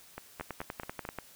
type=two click trains; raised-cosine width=0.5 ms; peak=-21 / -24 dBFS; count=9 / 5; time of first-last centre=0.41-1.187 / 0.18-1.051 s; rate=10.3 / 4.59 Hz; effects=white hiss -56 dBFS RMS until 1.35 s